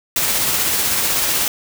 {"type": "noise with tremolo", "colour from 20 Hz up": "white", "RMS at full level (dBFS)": -17, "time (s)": [0.16, 1.48], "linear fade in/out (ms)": 2, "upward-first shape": "sine", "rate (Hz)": 16, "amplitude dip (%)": 25, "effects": []}